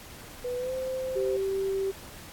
sine tone with pitch glide, 493.9 to 519.4 Hz, B4 to C5, 0 to -13 cents, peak -29 dBFS, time 0.44-1.37 s, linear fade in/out 10 ms, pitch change +87 cents, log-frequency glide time 0.57-0.73 s
sine tone, 387.8 Hz, G4, 19 cents flat, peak -26 dBFS, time 1.15-1.92 s, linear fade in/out 20 ms
effects pink hiss -46 dBFS RMS until 2.32 s + AAC 64 kbps

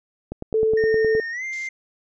click train, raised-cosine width 2 ms, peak -16 dBFS, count 9, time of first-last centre 0.32-1.151 s, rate 9.63 Hz
sine tone, 440 Hz, A4, in tune, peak -16 dBFS, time 0.54-1.2 s, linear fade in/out 2 ms
triangle tone with pitch glide, 1835 to 2096 Hz, A#6 to C7, -28 to +2 cents, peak -25 dBFS, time 0.77-1.69 s, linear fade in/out 5 ms, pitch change +230 cents, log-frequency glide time 1.31-1.44 s
violet noise, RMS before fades -33 dBFS, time 1.52-1.68 s, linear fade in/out 10 ms
effects resampled to 16000 Hz

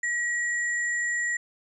sine tone pair together, 1914 / 7226 Hz, A#6 / A8, +45 / +45 cents, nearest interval octave + major seventh, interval 2300 cents, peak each -25 / -35 dBFS, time 0.03-1.37 s, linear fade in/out 5 ms, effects none

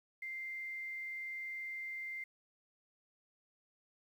sine tone with quantisation, 2093 Hz, C7, in tune, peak -40 dBFS, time 0.22-2.24 s, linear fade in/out 5 ms, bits 11, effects none

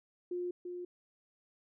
sine tone with echo, 355.5 Hz, F4, 31 cents sharp, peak -34 dBFS, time 0.31-0.51 s, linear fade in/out 5 ms, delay 340 ms, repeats 1, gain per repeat -5 dB, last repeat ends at 0.85 s, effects none

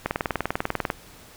click train, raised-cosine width 0.5 ms, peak -8 dBFS, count 18, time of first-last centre 0.06-0.902 s, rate 20.2 Hz, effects pink hiss -48 dBFS RMS until 1.36 s

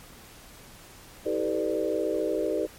sine tone cluster, 321.1 / 388.4 / 441.9 / 502 / 594 Hz, E4 / G4 / A4 / B4 / D5, -45 / -16 / +7 / +28 / +20 cents, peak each -31 dBFS, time 1.25-2.67 s, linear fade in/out 20 ms, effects pink hiss -49 dBFS RMS until 2.78 s + MP3 64 kbps

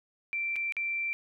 sine tone with dropouts, 2349 Hz, D7, in tune, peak -29 dBFS, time 0.33-1.13 s, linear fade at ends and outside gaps 0 ms, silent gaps 0.558-0.563 / 0.723-0.767 s, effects none

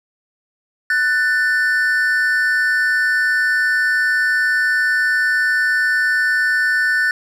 triangle tone pair together, 1488.6 / 1780 Hz, F#6 / A6, +10 / +20 cents, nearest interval minor third, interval 310 cents, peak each -15 dBFS, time 0.9-7.11 s, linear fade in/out 2 ms, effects none

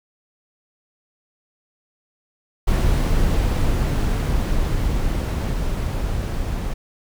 brown noise with level ramp, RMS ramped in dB -17 to -24 dBFS, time 2.67-6.74 s, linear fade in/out 10 ms, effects none

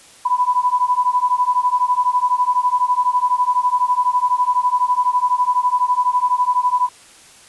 sine beating tone pair, 987.8 / 999.8 Hz, B5 / B5, 0 / +21 cents, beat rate 12 Hz, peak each -17 dBFS, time 0.25-6.89 s, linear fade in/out 10 ms, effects white hiss -45 dBFS RMS until 7.48 s + resampled to 24000 Hz

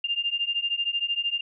sine beating tone pair, 2794 / 2807 Hz, F7 / F7, 0 / +8 cents, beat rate 13 Hz, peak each -28 / -27 dBFS, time 0.04-1.41 s, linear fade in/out 5 ms, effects none

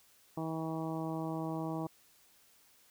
harmonic tone, 160.8 Hz, E3, 43 cents flat, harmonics 1 / 2 / 3 / 4 / 5 / 6 / 7, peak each -39 / -38 / -46 / -44 / -45 / -47 / -49 dBFS, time 0.37-1.87 s, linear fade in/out 5 ms, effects white hiss -65 dBFS RMS until 2.9 s

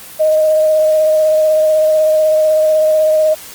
sine tone with vibrato, 622.3 Hz, D#5, in tune, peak -8 dBFS, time 0.19-3.35 s, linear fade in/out 20 ms, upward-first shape sine, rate 16 Hz, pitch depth 14 cents each way, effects white hiss -33 dBFS RMS until 3.54 s + Opus 24 kbps

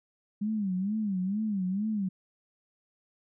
sine tone with vibrato, 200 Hz, G3, 35 cents sharp, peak -27 dBFS, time 0.41-2.09 s, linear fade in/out 10 ms, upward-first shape sine, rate 2.2 Hz, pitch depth 160 cents each way, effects none

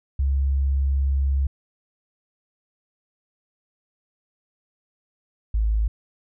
sine tone pair in turn, 68.4 / 53.84 Hz, C#2 / A1, -23 / -37 cents, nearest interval major third, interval 414 cents, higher first, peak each -18 dBFS, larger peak neither, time 0.19-1.47 / 5.54-5.88 s, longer first, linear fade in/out 5 ms, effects none

